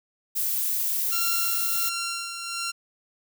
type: noise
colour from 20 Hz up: violet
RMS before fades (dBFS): -26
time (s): 0.35-1.9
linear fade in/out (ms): 20
type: tone with tremolo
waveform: 10% pulse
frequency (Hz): 1374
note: F6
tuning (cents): -29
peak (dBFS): -19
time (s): 1.11-2.72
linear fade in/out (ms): 20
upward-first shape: sine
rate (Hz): 1.4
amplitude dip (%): 50
effects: none